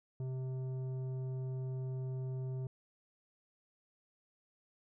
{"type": "tone with tanh clipping", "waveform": "sine", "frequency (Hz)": 130, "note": "C3", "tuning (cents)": -11, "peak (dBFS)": -38, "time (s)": [0.2, 2.67], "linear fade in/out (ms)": 2, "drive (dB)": 10, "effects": []}